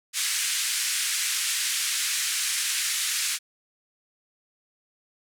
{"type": "band-pass noise", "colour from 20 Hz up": "white", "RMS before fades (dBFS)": -27, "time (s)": [0.13, 3.39], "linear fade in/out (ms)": 50, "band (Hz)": [1600, 10000], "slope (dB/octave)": 24, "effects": []}